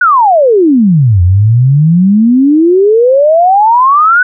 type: exponential two-way sweep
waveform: sine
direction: down then up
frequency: 1509 to 86 to 1509 Hz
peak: -3 dBFS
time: 0.01-4.23 s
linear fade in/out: 5 ms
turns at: 1.22 s
effects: none